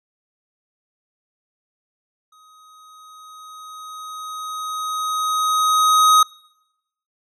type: tone with exponential growth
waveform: square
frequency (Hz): 1258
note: D#6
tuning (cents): +19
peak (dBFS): -10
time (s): 2.32-6.23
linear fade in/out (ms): 5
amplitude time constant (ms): 850
effects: noise-tail reverb RT60 0.9 s tail -26 dB re dry + low-pass 11000 Hz 12 dB/octave